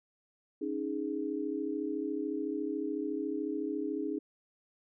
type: chord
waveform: sine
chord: C# suspended second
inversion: none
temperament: equal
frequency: 277.2 / 311.1 / 415.3 Hz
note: C#4 / D#4 / G#4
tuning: 0 / 0 / 0 cents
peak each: -37 / -35 / -37 dBFS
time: 0.61-4.19 s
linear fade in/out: 10 ms
effects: none